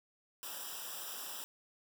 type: noise with comb filter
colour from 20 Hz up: white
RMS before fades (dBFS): -44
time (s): 0.43-1.44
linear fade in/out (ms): 0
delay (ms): 0.46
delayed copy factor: -0.9
effects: none